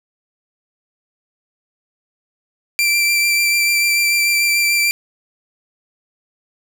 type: tone with vibrato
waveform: sawtooth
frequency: 2352 Hz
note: D7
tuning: 2 cents sharp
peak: -10 dBFS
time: 2.79-4.91 s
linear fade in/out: 0 ms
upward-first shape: sine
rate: 6.8 Hz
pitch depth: 15 cents each way
effects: 8-bit